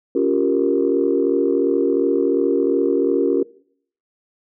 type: chord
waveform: sine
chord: G half-diminished seventh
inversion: second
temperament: equal with one note detuned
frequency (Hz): 279.4 / 349.2 / 392 / 466.2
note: Db4 / F4 / G4 / Bb4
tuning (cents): +14 / 0 / 0 / 0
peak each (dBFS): -20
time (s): 0.15-3.43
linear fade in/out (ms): 5
effects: noise-tail reverb RT60 0.6 s tail -21 dB re dry + tanh soft clip ceiling -5 dBFS